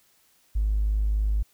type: tone with tanh clipping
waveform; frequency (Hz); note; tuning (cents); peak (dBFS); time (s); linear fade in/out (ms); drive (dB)
triangle; 51.9; G#1; 0; -20; 0.55-1.43; 10; 1
effects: white hiss -63 dBFS RMS until 1.53 s